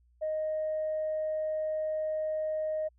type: tone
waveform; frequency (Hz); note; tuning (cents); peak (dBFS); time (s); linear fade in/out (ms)
sine; 622; D#5; -1; -28; 0.21-2.89; 20
effects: tanh soft clip ceiling -25 dBFS + added 60 Hz sine -62 dBFS peak until 2.98 s